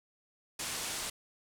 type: low-pass noise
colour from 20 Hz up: white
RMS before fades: -38 dBFS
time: 0.59-1.1 s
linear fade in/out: 5 ms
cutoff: 10000 Hz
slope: 24 dB/octave
effects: none